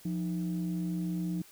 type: tone pair together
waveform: sine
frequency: 175.61 / 311.1 Hz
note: F3 / D#4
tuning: +10 / 0 cents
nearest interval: minor seventh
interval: 990 cents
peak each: -30 / -36 dBFS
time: 0.05-1.42 s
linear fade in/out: 5 ms
effects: tanh soft clip ceiling -25 dBFS + white hiss -56 dBFS RMS until 1.51 s